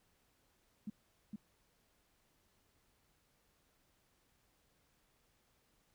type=tone with echo; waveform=sine; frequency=210 Hz; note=G#3; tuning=19 cents sharp; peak=-39 dBFS; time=0.87-0.9 s; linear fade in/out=5 ms; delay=460 ms; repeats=1; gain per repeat=-2 dB; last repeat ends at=1.36 s; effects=pink hiss -75 dBFS RMS until 5.94 s